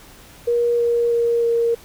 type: tone with pitch steps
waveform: sine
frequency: 475.1 / 472.1 / 469.1 / 466.1 Hz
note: A#4 / A#4 / A#4 / A#4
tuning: +33 / +22 / +11 / 0 cents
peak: -15 dBFS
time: 0.47-1.75 s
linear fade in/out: 10 ms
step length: 320 ms
effects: pink hiss -45 dBFS RMS until 1.84 s